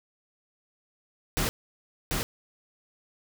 pink noise with echo, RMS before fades -27 dBFS, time 1.37-1.49 s, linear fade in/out 0 ms, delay 740 ms, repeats 1, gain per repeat -2 dB, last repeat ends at 2.23 s, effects none

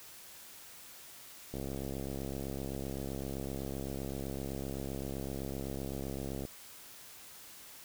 click train, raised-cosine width 2 ms, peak -26 dBFS, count 334, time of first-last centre 1.54-6.452 s, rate 67.8 Hz, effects white hiss -52 dBFS RMS until 7.84 s

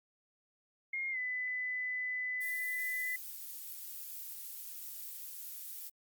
sine tone with pitch glide, 2134 to 2003 Hz, C7 to B6, +34 to +24 cents, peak -34 dBFS, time 0.93-3.16 s, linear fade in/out 5 ms, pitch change -110 cents, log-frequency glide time 1.11-1.18 s
violet noise, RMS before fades -45 dBFS, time 2.4-5.9 s, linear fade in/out 20 ms
effects Opus 48 kbps

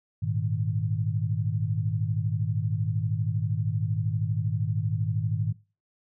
sine chord, Ab suspended second, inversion none, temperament equal, 103.83 / 116.54 / 155.56 Hz, Ab2 / Bb2 / Eb3, 0 / 0 / 0 cents, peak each -28 / -30 / -30 dBFS, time 0.22-5.53 s, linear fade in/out 10 ms, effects noise-tail reverb RT60 0.3 s tail -18 dB re dry

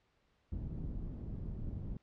pink low-pass noise, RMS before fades -41 dBFS, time 0.52-1.97 s, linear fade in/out 2 ms, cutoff 200 Hz, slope 12 dB/octave, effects pink hiss -75 dBFS RMS until 2.02 s + low-pass 4000 Hz 12 dB/octave

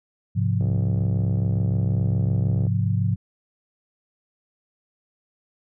sine chord, F minor, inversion first, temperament equal, 103.83 / 130.81 / 174.61 Hz, Ab2 / C3 / F3, 0 / 0 / 0 cents, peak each -21 / -25 / -26 dBFS, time 0.35-3.16 s, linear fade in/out 20 ms
click train, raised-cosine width 2 ms, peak -22 dBFS, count 136, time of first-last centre 0.61-2.668 s, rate 65.6 Hz
effects none

